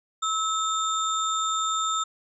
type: tone cluster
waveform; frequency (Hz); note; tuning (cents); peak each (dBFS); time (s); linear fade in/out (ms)
sine; 1296 / 3631 / 7300; E6 / A#7 / A#8; -30 / -46 / -37; -25 / -31 / -31; 0.22-2.04; 10
effects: none